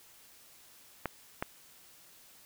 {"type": "clicks", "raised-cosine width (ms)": 0.5, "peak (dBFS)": -17, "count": 2, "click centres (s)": [1.057, 1.425], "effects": ["white hiss -58 dBFS RMS until 2.45 s"]}